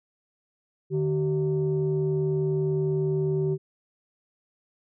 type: tone pair together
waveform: sine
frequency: 150.9 / 382.4 Hz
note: D3 / G4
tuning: +47 / -43 cents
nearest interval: octave + major third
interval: 1610 cents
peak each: -24 dBFS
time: 0.9-3.58 s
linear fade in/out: 50 ms
effects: tanh soft clip ceiling -17 dBFS